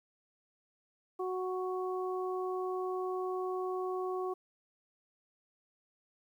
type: harmonic tone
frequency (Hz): 370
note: F#4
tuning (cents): 0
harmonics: 1 / 2 / 3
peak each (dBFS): -34 / -41 / -41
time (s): 1.19-4.34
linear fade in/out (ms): 10
effects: 11-bit